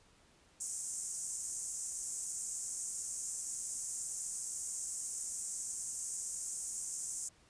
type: band-pass noise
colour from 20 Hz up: white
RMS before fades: -41 dBFS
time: 0.6-7.29 s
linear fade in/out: 10 ms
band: 6500 to 9100 Hz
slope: 48 dB/octave
effects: pink hiss -66 dBFS RMS until 7.49 s + resampled to 22050 Hz